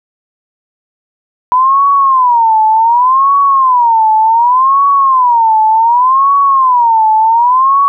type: tone with vibrato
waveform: sine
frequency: 987.8 Hz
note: B5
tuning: in tune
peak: -5 dBFS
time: 1.52-7.88 s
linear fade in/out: 0 ms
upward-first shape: sine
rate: 0.67 Hz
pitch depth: 220 cents each way
effects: none